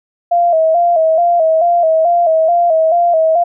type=tone with vibrato; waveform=sine; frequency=667 Hz; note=E5; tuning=20 cents sharp; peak=-8 dBFS; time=0.31-3.44 s; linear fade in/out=10 ms; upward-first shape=square; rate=2.3 Hz; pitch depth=67 cents each way; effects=none